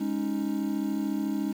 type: chord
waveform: triangle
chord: Ab suspended fourth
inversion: none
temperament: equal with one note detuned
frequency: 206.3 / 277.2 / 311.1 Hz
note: Ab3 / Db4 / Eb4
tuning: -11 / 0 / 0 cents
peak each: -29 dBFS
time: 0-1.53 s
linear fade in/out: 10 ms
effects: 8-bit